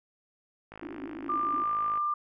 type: click train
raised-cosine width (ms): 0.5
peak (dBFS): -29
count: 68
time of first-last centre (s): 0.72-1.975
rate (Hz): 53.4
type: band-pass noise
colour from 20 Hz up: pink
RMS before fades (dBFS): -40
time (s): 0.82-1.63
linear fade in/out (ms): 10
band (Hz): 260 to 360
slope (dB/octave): 96
type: tone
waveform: sine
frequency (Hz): 1192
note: D6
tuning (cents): +25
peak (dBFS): -26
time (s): 1.29-2.14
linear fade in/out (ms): 5
effects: none